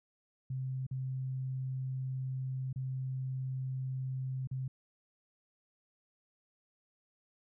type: tone with dropouts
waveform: sine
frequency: 130.81 Hz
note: C3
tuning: in tune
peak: -34 dBFS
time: 0.5-4.68 s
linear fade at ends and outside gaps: 5 ms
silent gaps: 0.867-0.911 / 2.729-2.759 / 4.473-4.512 s
effects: none